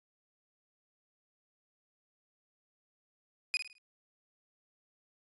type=tone with echo; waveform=30% pulse; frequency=2484 Hz; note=D#7; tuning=3 cents flat; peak=-25 dBFS; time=3.54-3.57 s; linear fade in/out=0 ms; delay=53 ms; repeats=4; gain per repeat=-9 dB; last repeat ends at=3.782 s; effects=resampled to 24000 Hz